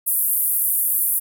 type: band-pass noise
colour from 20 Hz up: white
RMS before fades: -20 dBFS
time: 0.06-1.2 s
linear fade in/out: 20 ms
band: 10000 to 15000 Hz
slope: 48 dB/octave
effects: none